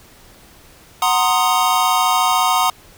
square chord, C half-diminished seventh, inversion second, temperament equal, 740 / 932.3 / 1046.5 / 1244.5 Hz, Gb5 / Bb5 / C6 / Eb6, 0 / 0 / 0 / 0 cents, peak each -20 dBFS, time 1.02-2.7 s, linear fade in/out 2 ms, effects pink hiss -46 dBFS RMS until 2.97 s

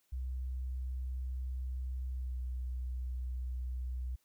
sine tone with pitch glide, 63.8 to 62.56 Hz, C2 to B1, -43 to +23 cents, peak -35 dBFS, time 0.12-4.16 s, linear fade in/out 10 ms, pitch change -34 cents, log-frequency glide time 2.16-2.36 s, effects white hiss -75 dBFS RMS until 4.24 s

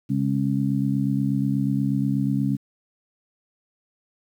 harmonic tone, 68.3 Hz, C#2, 25 cents flat, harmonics 2 / 3 / 4, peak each -24 / -24 / -25 dBFS, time 0.09-2.57 s, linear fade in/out 20 ms, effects 9-bit

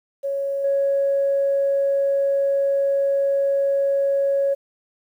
sine tone with level steps, 554.4 Hz, C#5, in tune, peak -21 / -16 dBFS, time 0.23-4.55 s, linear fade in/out 20 ms, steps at 0.64 s, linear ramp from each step 5 ms, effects tanh soft clip ceiling -12 dBFS + 9-bit

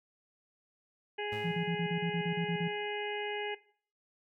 harmonic tone, 415.3 Hz, G#4, in tune, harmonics 1 / 2 / 4 / 5 / 6 / 7, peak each -37 / -40 / -43 / -44 / -45 / -45 dBFS, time 1.18-3.55 s, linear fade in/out 10 ms
30% pulse tone with exponential decay, 108.6 Hz, A2, 22 cents flat, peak -37 dBFS, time 1.32-1.97 s, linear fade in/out 5 ms, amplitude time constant 140 ms
sine tone bursts, 170 Hz, F3, 46 cents flat, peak -31 dBFS, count 11, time 1.44-2.681 s, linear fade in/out 10 ms, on 81 ms, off 35 ms
effects noise-tail reverb RT60 0.5 s tail -19 dB re dry

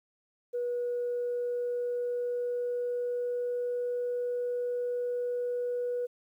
sine tone with pitch glide, 485.4 to 488.5 Hz, B4 to B4, -30 to -19 cents, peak -28 dBFS, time 0.53-6.07 s, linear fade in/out 20 ms, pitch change +11 cents, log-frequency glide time 1.05-4 s, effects tanh soft clip ceiling -25 dBFS + 11-bit

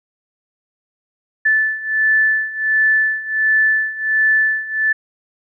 sine beating tone pair, 1749 / 1750.4 Hz, A6 / A6, -11 / -9 cents, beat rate 1.4 Hz, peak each -18 / -15 dBFS, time 1.45-4.93 s, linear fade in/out 10 ms, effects none

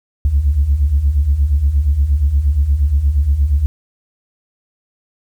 sine beating tone pair, 65.41 / 73.91 Hz, C2 / D2, 0 / +12 cents, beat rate 8.5 Hz, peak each -16 / -11 dBFS, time 0.25-3.66 s, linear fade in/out 0 ms, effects tanh soft clip ceiling -5 dBFS + 8-bit

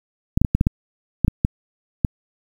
clicks, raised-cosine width 5 ms, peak -3 dBFS, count 10, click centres 0.375 / 0.416 / 0.448 / 0.55 / 0.611 / 0.669 / 1.247 / 1.281 / 1.449 / 2.048 s, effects 7-bit

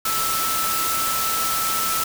sine tone in noise, 1318.5 Hz, E6, in tune, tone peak -24 dBFS, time 0.05-2.04 s, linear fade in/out 5 ms, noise white, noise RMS -24 dBFS, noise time 0.05-2.04 s, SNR -3 dB, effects none

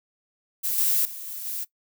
violet noise with level steps, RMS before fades -26 / -22 / -37 / -35 / -31 dBFS, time 0.63-1.65 s, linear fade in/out 20 ms, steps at 0.78 / 1.05 / 1.27 / 1.45 s, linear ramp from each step 2 ms, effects noise-tail reverb RT60 0.1 s tail -19 dB re dry

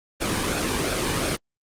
pink noise with flanger, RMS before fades -24 dBFS, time 0.2-1.37 s, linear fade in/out 20 ms, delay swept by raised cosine 1 to 1.52 ms, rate 2.8 Hz, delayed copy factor -0.55, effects low-pass 10000 Hz 12 dB/octave + Opus 32 kbps

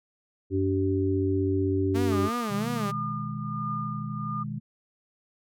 harmonic tone, 95.8 Hz, G2, 39 cents flat, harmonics 1 / 3 / 4, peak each -27 / -27 / -27 dBFS, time 0.5-2.3 s, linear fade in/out 50 ms
sawtooth tone with vibrato, 220 Hz, A3, in tune, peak -25 dBFS, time 1.94-2.92 s, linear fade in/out 20 ms, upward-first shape sine, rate 2.9 Hz, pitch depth 170 cents each way
sine tone with tremolo, 1211 Hz, D#6, 47 cents flat, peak -29 dBFS, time 2.11-4.44 s, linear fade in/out 20 ms, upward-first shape triangle, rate 1.4 Hz, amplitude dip 80%
sine chord, G# minor, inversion first, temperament equal, 123.47 / 155.56 / 207.7 Hz, B2 / D#3 / G#3, 0 / 0 / 0 cents, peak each -35 dBFS, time 2.49-4.6 s, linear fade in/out 20 ms
effects none

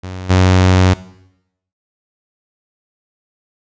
sawtooth tone with level steps, 92.5 Hz, F#2, in tune, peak -21 / -4 dBFS, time 0.03-0.94 s, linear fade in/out 10 ms, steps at 0.29 s, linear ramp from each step 20 ms, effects noise-tail reverb RT60 0.8 s tail -18 dB re dry + resampled to 16000 Hz

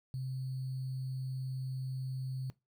sine tone with sample-and-hold, 130.81 Hz, C3, in tune, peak -35 dBFS, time 0.14-2.5 s, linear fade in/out 0 ms, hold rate 4410 Hz, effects noise-tail reverb RT60 0.2 s tail -19 dB re dry

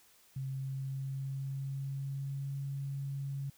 sine tone with pitch glide, 133.9 to 138.3 Hz, C3 to C#3, +40 to -4 cents, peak -35 dBFS, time 0.36-3.5 s, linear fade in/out 5 ms, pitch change +56 cents, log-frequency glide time 0.49-2.54 s, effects white hiss -64 dBFS RMS until 3.57 s

